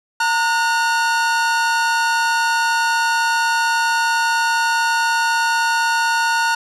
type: tone pair together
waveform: 45% pulse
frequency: 916.2 / 1452 Hz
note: A#5 / F#6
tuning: -30 / -33 cents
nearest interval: minor sixth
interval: 797 cents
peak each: -18 dBFS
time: 0.2-6.55 s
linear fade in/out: 5 ms
effects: low-pass 8000 Hz 12 dB/octave